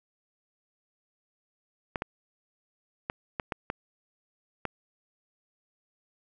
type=clicks; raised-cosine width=0.5 ms; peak=-15 dBFS; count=7; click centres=1.958 / 2.021 / 3.099 / 3.398 / 3.522 / 3.701 / 4.653 s; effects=none